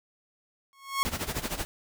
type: tone with exponential growth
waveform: sawtooth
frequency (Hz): 1095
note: C#6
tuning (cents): -22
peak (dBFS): -17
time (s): 0.73-1.03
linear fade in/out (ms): 0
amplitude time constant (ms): 64
type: noise with tremolo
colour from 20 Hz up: pink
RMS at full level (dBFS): -30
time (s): 1.05-1.65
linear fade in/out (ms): 0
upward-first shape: sine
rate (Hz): 13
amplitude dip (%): 80
effects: none